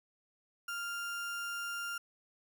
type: tone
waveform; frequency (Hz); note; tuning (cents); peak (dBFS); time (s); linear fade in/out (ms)
35% pulse; 1396.9; F6; 0; -35; 0.68-1.98; 5
effects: none